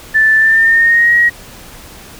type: tone with pitch glide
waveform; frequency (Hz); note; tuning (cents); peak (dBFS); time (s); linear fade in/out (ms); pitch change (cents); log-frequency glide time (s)
sine; 1760 to 1897.2; A6 to A#6; 0 to +30; -6; 0.14-1.3; 20; +130; 0.37-1.15
effects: pink hiss -35 dBFS RMS until 2.19 s